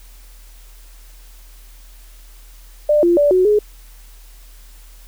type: tone with pitch steps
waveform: sine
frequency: 596 / 345.5 / 581 / 368.9 / 419.1 Hz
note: D5 / F4 / D5 / F#4 / G#4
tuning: +25 / -19 / -19 / -5 / +16 cents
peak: -10 dBFS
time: 2.89-3.59 s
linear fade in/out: 5 ms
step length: 140 ms
effects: added 40 Hz sine -39 dBFS peak until 5.07 s + white hiss -49 dBFS RMS until 5.07 s